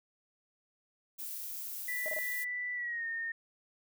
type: noise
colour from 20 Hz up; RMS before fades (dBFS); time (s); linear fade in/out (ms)
violet; -41; 1.18-2.45; 20
type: tone with pitch glide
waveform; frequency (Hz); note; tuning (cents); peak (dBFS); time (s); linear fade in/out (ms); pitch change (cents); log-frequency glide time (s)
sine; 1975.5 to 1832.6; B6 to A#6; 0 to -30; -34; 1.88-3.32; 5; -130; 2.74-3.06
type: tone bursts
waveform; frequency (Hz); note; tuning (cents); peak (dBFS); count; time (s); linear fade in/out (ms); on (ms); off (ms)
sine; 622.3; D#5; 0; -36; 3; 2.06-2.187; 0; 23; 29
effects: none

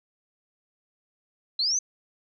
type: linear sweep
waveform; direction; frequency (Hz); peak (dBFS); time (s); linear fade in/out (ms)
sine; up; 4006 to 6340; -22; 1.59-1.79; 5
effects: none

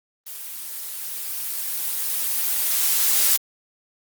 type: noise with level ramp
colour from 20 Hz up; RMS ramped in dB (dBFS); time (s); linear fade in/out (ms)
blue; -35 to -17; 0.26-3.37; 10
effects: Opus 24 kbps

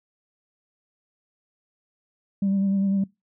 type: tone with vibrato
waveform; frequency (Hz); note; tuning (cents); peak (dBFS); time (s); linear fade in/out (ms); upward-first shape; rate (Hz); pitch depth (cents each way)
sine; 196; G3; 0; -18; 2.42-3.04; 5; sine; 10; 28
effects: noise-tail reverb RT60 0.2 s tail -22 dB re dry + tanh soft clip ceiling -17 dBFS

